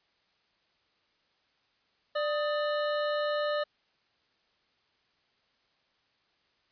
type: tone pair together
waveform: square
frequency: 592.3 / 1250 Hz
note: D5 / D#6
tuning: +15 / +8 cents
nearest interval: octave + minor second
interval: 1293 cents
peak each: -29 / -36 dBFS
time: 2.15-3.64 s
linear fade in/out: 10 ms
effects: white hiss -71 dBFS RMS until 6.71 s + resampled to 11025 Hz